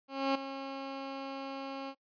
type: tone with ADSR envelope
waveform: 15% pulse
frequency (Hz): 271.6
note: C#4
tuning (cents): -35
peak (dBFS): -20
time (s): 0.08-1.95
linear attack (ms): 270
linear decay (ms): 7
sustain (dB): -12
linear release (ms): 64
effects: noise-tail reverb RT60 0.1 s tail -25 dB re dry + resampled to 11025 Hz